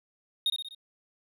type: tone with echo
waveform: triangle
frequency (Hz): 3715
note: A#7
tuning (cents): -7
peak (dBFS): -22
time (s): 0.46-0.5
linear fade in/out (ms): 2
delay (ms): 62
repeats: 4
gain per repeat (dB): -5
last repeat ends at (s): 0.748
effects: none